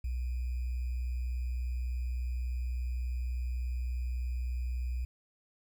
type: tone with sample-and-hold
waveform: sine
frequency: 61.74 Hz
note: B1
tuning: in tune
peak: -31 dBFS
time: 0.04-5.05 s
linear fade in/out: 5 ms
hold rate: 2450 Hz
effects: none